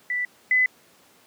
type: tone pair in turn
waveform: sine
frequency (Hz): 1975.5 / 2012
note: B6 / B6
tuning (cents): 0 / +32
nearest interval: unison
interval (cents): 32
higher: second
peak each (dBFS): -23 / -16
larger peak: second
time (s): 0.1-0.25 / 0.51-0.66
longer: neither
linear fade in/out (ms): 2
effects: pink hiss -56 dBFS RMS until 1.26 s + high-pass 200 Hz 12 dB/octave